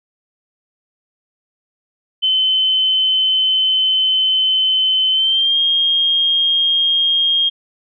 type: tone with pitch glide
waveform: sine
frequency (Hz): 3057 to 3235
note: G7 to G#7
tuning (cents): -44 to -46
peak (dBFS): -12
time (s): 2.22-7.5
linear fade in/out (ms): 20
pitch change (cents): +98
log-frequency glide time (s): 5.12-5.59
effects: none